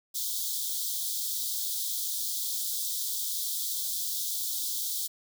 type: high-pass noise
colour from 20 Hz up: white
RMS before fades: -32 dBFS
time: 0.14-5.08 s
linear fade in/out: 20 ms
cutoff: 3300 Hz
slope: 96 dB/octave
effects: none